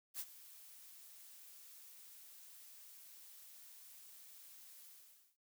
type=noise with ADSR envelope; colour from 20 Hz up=blue; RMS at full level=-42 dBFS; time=0.14-5.37 s; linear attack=57 ms; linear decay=48 ms; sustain=-16 dB; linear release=520 ms; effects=none